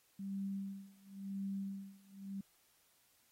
sine tone with tremolo, 196 Hz, G3, in tune, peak -37 dBFS, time 0.19-2.41 s, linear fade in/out 5 ms, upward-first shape sine, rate 0.95 Hz, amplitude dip 95%, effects white hiss -72 dBFS RMS until 3.31 s + AAC 48 kbps

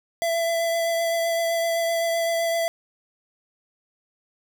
square tone with vibrato, 669 Hz, E5, 25 cents sharp, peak -22 dBFS, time 0.22-2.68 s, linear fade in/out 0 ms, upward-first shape triangle, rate 7.8 Hz, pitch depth 16 cents each way, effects 8-bit

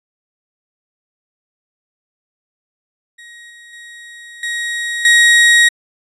35% pulse tone with level steps, 1890 Hz, A#6, 23 cents sharp, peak -34 / -36 / -32 / -17 / -5 dBFS, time 3.18-5.69 s, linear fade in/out 10 ms, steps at 3.5 / 3.73 / 4.43 / 5.05 s, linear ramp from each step 2 ms, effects resampled to 24000 Hz

